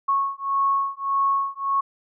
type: beating tone pair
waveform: sine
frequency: 1100 / 1101.7 Hz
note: C#6 / C#6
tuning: -14 / -11 cents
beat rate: 1.7 Hz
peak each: -23 / -23 dBFS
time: 0.08-1.81 s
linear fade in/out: 10 ms
effects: none